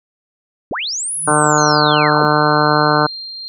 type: linear two-way sweep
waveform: sine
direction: up then down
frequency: 140.7 to 10770 to 140.7 Hz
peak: -19 dBFS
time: 0.71-2.25 s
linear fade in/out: 0 ms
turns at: 1.15 s
type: tone with exponential growth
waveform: sine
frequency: 155.56 Hz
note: D#3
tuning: in tune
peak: -21 dBFS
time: 1.12-1.31 s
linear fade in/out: 5 ms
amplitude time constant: 41 ms
type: harmonic tone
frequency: 150.4 Hz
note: D3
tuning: 42 cents sharp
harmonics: 1 / 2 / 3 / 4 / 5 / 6 / 7 / 8 / 9 / 10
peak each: -20 / -20 / -20 / -20 / -20 / -20 / -20 / -20 / -20 / -20 dBFS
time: 1.27-3.07 s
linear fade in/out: 10 ms
type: tone with tremolo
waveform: sine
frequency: 4187 Hz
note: C8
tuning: in tune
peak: -23 dBFS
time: 1.58-3.48 s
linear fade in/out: 0 ms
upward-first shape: triangle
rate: 1 Hz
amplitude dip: 40%
effects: none